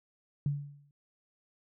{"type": "tone with exponential decay", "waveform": "sine", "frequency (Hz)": 143.5, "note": "D3", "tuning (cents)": -40, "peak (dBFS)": -25, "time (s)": [0.46, 0.91], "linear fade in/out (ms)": 2, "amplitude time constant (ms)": 97, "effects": []}